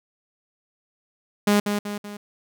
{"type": "tone with echo", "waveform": "sawtooth", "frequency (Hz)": 205.8, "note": "G#3", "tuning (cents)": -16, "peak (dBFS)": -12, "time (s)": [1.47, 1.6], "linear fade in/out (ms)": 5, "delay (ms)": 190, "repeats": 3, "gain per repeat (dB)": -6, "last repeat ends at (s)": 2.17, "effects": []}